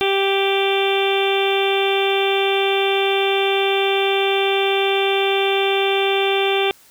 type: harmonic tone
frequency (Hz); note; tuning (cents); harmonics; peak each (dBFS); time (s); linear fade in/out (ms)
392; G4; 0; 1 / 2 / 3 / 4 / 5 / 6 / 7 / 8 / 9; -18 / -23 / -30 / -31 / -35 / -25 / -27 / -28 / -26; 0.01-6.71; 0
effects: white hiss -50 dBFS RMS until 6.9 s